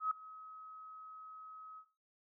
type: tone with ADSR envelope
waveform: sine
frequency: 1275 Hz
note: D#6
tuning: 42 cents sharp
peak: -29 dBFS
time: 0-1.86 s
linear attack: 110 ms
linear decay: 4 ms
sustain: -19 dB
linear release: 81 ms
effects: noise-tail reverb RT60 0.4 s tail -18 dB re dry